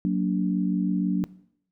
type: chord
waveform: sine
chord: Gb augmented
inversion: none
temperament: just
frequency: 185 / 231.2 / 289.1 Hz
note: Gb3 / Bb3 / D4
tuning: 0 / -14 / -27 cents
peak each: -23 / -29 / -27 dBFS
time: 0.05-1.24 s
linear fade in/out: 0 ms
effects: noise-tail reverb RT60 0.7 s tail -20 dB re dry

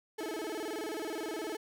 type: tone with vibrato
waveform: 35% pulse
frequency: 373.4 Hz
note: F#4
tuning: 16 cents sharp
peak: -34 dBFS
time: 0.18-1.57 s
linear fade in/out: 10 ms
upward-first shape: square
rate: 19 Hz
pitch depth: 260 cents each way
effects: none

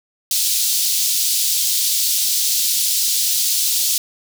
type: high-pass noise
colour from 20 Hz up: pink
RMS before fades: -18 dBFS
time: 0.31-3.98 s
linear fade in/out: 2 ms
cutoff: 3900 Hz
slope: 24 dB/octave
effects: none

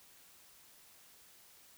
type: silence
effects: white hiss -61 dBFS RMS until 1.77 s

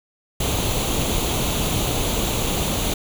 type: noise with comb filter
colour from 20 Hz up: pink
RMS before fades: -22 dBFS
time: 0.4-2.94 s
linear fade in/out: 5 ms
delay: 0.29 ms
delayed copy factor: +0.6
effects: none

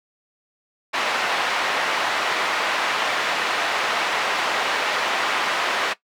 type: band-pass noise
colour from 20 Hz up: pink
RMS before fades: -23 dBFS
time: 0.93-5.94 s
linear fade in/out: 20 ms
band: 740 to 3000 Hz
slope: 12 dB/octave
effects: noise-tail reverb RT60 0.1 s tail -17 dB re dry

